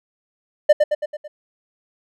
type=tone with echo; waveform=triangle; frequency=599 Hz; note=D5; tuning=34 cents sharp; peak=-4 dBFS; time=0.69-0.73 s; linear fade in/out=10 ms; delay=110 ms; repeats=5; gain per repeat=-5 dB; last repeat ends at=1.28 s; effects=none